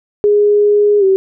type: tone with pitch glide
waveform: sine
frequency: 413.8 to 383.9 Hz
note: G#4 to G4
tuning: -6 to -36 cents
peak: -7 dBFS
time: 0.24-1.16 s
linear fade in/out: 0 ms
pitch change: -130 cents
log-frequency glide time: 0.99-1.04 s
effects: none